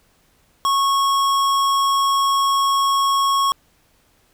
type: tone with hard clipping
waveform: sine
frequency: 1100 Hz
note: C#6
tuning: 14 cents flat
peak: -17 dBFS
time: 0.65-3.52 s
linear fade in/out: 0 ms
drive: 16 dB
effects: pink hiss -59 dBFS RMS until 4.33 s